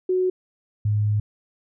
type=tone pair in turn; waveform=sine; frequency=368.9 / 104.99 Hz; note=F#4 / G#2; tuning=-5 / +19 cents; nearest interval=octave + minor seventh; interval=2176 cents; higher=first; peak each=-18 dBFS; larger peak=neither; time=0.09-0.3 / 0.85-1.2 s; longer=second; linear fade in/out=5 ms; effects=none